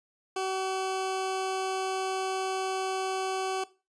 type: tone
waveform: 20% pulse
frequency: 379.4 Hz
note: F#4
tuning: 43 cents sharp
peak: -24 dBFS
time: 0.36-3.64 s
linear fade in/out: 5 ms
effects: noise-tail reverb RT60 0.3 s tail -18 dB re dry + resampled to 22050 Hz